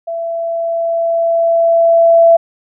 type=tone with level ramp; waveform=sine; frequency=669 Hz; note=E5; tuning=25 cents sharp; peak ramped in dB=-18 to -3 dBFS; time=0.07-2.37 s; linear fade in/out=10 ms; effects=none